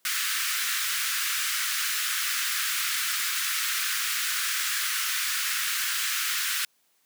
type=high-pass noise; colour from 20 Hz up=pink; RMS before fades=-28 dBFS; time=0.05-6.65 s; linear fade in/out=2 ms; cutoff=1300 Hz; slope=48 dB/octave; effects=white hiss -68 dBFS RMS until 7.05 s + high-pass 150 Hz 12 dB/octave